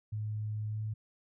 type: tone with pitch glide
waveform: sine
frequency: 106.9 to 108.2 Hz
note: A2 to A2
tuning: -49 to -29 cents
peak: -33 dBFS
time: 0.12-0.94 s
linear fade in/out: 10 ms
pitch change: +20 cents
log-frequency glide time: 0.69-0.81 s
effects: none